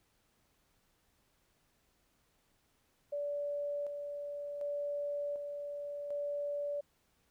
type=tone with tremolo; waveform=sine; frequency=578 Hz; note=D5; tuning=28 cents flat; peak=-34 dBFS; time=3.12-6.81 s; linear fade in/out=10 ms; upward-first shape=square; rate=0.67 Hz; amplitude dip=40%; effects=pink hiss -74 dBFS RMS until 7.3 s